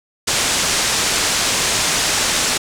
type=low-pass noise; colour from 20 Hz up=white; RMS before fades=-18 dBFS; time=0.27-2.58 s; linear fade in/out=10 ms; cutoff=8300 Hz; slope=24 dB/octave; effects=none